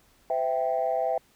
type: chord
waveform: sine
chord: C major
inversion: none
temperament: equal with one note detuned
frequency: 511.9 / 659.3 / 784 Hz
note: C5 / E5 / G5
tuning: -38 / 0 / 0 cents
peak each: -29 / -26 / -28 dBFS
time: 0.3-1.18 s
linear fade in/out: 2 ms
effects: tanh soft clip ceiling -16 dBFS + pink hiss -62 dBFS RMS until 1.35 s